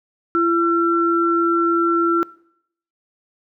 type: tone pair together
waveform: sine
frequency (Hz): 337.9 / 1351.6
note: E4 / E6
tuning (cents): +43 / +43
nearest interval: 2 octaves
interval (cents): 2400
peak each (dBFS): -17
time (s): 0.35-2.23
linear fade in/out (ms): 0
effects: noise-tail reverb RT60 0.7 s tail -22 dB re dry